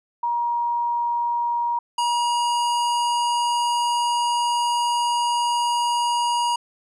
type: tone pair in turn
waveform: sine / square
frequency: 949 / 954.5 Hz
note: A#5 / A#5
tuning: +31 / +41 cents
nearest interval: unison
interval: 10 cents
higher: second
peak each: -20 dBFS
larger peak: neither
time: 0.23-1.79 / 1.98-6.56 s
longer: second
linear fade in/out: 5 ms
effects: resampled to 24000 Hz